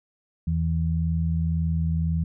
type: tone pair together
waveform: sine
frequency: 81.9 / 163.8 Hz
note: E2 / E3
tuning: -11 / -11 cents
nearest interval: octave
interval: 1200 cents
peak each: -24 dBFS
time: 0.47-2.24 s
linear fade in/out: 5 ms
effects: none